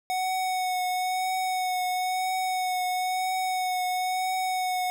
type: tone with vibrato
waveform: square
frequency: 740 Hz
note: F#5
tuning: in tune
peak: -26 dBFS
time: 0.1-4.9 s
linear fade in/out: 0 ms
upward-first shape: triangle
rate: 1 Hz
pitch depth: 22 cents each way
effects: 10-bit